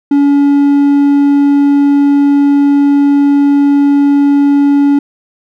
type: tone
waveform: triangle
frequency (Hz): 283.7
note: C#4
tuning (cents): +40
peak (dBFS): -3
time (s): 0.11-4.99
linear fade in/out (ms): 5
effects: none